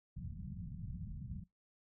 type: low-pass noise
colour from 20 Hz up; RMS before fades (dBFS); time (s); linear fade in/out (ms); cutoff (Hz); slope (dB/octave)
white; -45; 0.16-1.44; 10; 190; 48
effects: noise-tail reverb RT60 0.2 s tail -23 dB re dry